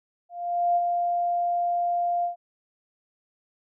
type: tone with ADSR envelope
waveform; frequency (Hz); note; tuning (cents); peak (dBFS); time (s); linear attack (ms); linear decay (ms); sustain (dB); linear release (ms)
sine; 698.5; F5; 0; -18; 0.29-2.36; 470; 38; -4; 120
effects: none